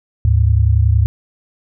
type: tone pair together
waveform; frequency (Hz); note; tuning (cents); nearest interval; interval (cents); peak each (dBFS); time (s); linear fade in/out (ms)
sine; 74.4 / 105.22; D2 / G#2; +23 / +23; tritone; 600; -12; 0.25-1.06; 0
effects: none